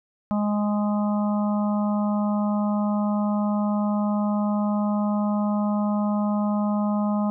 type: harmonic tone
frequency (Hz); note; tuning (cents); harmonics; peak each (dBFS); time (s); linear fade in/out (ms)
207.7; G#3; 0; 1 / 3 / 4 / 5 / 6; -21 / -31 / -33 / -35 / -37; 0.31-7.3; 0
effects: none